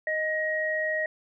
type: tone pair together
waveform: sine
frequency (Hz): 622.3 / 1888.6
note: D#5 / A#6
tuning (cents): 0 / +22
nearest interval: octave + perfect fifth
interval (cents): 1922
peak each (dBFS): -29 / -27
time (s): 0.07-1.06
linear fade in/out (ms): 2
effects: none